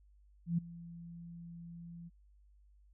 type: tone with ADSR envelope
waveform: sine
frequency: 169.7 Hz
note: F3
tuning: 49 cents flat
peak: -27 dBFS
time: 0.46-2.1 s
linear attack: 120 ms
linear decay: 10 ms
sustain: -19 dB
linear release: 28 ms
effects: added 50 Hz sine -61 dBFS peak until 2.93 s